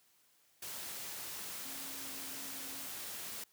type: tone in noise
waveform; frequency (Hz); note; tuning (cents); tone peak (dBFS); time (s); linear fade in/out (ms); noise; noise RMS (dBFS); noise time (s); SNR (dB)
sine; 270; C#4; -45; -55; 1.65-2.87; 5; white; -44; 0.62-3.44; -14
effects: white hiss -70 dBFS RMS until 3.52 s + high-pass 80 Hz 12 dB/octave